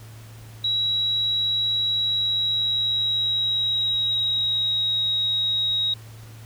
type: tone with pitch glide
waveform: sine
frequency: 3880 to 3798 Hz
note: B7 to A#7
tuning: -31 to +32 cents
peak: -20 dBFS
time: 0.64-5.94 s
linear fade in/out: 5 ms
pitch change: -37 cents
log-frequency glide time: 2-5 s
effects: added 111 Hz sine -40 dBFS peak until 6.45 s + pink hiss -49 dBFS RMS until 6.45 s